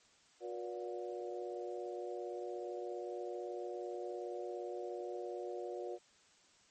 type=harmonic tone with a mistuned harmonic; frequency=120.2 Hz; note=B2; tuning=46 cents flat; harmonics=3 / 4 / 5 / 6; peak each=-43 / -45 / -47 / -49 dBFS; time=0.4-5.99 s; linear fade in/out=50 ms; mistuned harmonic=5; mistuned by=-67 cents; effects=white hiss -67 dBFS RMS until 6.7 s + MP3 32 kbps